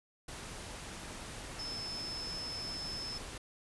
sine tone in noise, 5250 Hz, E8, 8 cents flat, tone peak -39 dBFS, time 1.59-3.18 s, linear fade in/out 5 ms, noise pink, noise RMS -45 dBFS, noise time 0.28-3.38 s, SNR +3 dB, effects resampled to 24000 Hz

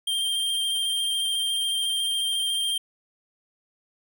square tone with vibrato, 3177 Hz, G7, 23 cents sharp, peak -24 dBFS, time 0.07-2.78 s, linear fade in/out 5 ms, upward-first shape sine, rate 14 Hz, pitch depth 15 cents each way, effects none

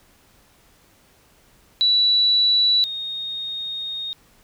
sine tone pair in turn, 3940 / 3710 Hz, B7 / A#7, -5 / -9 cents, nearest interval minor second, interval 104 cents, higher first, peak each -14 / -26 dBFS, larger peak first, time 1.81-2.84 / 2.84-4.13 s, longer second, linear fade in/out 0 ms, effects pink hiss -56 dBFS RMS until 4.43 s

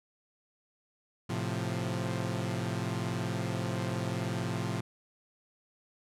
sawtooth chord, F major, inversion first, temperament equal, 110 / 130.81 / 174.61 Hz, A2 / C3 / F3, 0 / 0 / 0 cents, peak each -31 / -32 / -32 dBFS, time 1.29-4.81 s, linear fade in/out 10 ms, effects low-pass 10000 Hz 12 dB/octave

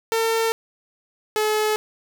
sawtooth tone pair in turn, 451.9 / 428.3 Hz, A4 / A4, +46 / -47 cents, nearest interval minor second, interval 93 cents, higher first, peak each -15 dBFS, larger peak neither, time 0.12-0.52 / 1.36-1.76 s, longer neither, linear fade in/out 0 ms, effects 8-bit

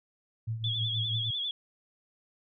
sine tone with tremolo, 112.3 Hz, A2, 36 cents sharp, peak -28 dBFS, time 0.47-1.31 s, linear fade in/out 10 ms, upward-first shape triangle, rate 6.2 Hz, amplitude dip 70%
sine tone with vibrato, 3393 Hz, G#7, 36 cents sharp, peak -30 dBFS, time 0.64-1.51 s, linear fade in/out 2 ms, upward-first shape triangle, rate 10 Hz, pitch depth 82 cents each way
effects none

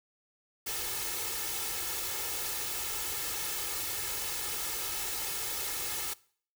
white noise with comb filter, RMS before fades -35 dBFS, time 0.66-6.14 s, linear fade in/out 10 ms, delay 2.3 ms, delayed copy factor +0.7, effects noise-tail reverb RT60 0.5 s tail -21 dB re dry

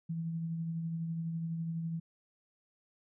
sine tone with tremolo, 164.81 Hz, E3, in tune, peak -32 dBFS, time 0.09-2 s, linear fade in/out 10 ms, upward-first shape triangle, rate 12 Hz, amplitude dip 35%, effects none

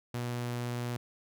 sawtooth tone, 121.1 Hz, B2, 34 cents flat, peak -29 dBFS, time 0.14-0.97 s, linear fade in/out 5 ms, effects none

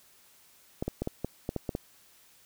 clicks, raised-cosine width 2 ms, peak -17 dBFS, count 9, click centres 0.825 / 0.88 / 1.02 / 1.074 / 1.246 / 1.491 / 1.563 / 1.692 / 1.751 s, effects white hiss -60 dBFS RMS until 2.45 s

